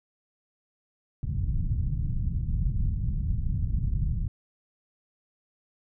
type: low-pass noise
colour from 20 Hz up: pink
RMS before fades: -27 dBFS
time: 1.23-4.28 s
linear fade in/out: 2 ms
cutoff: 150 Hz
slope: 24 dB/octave
effects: none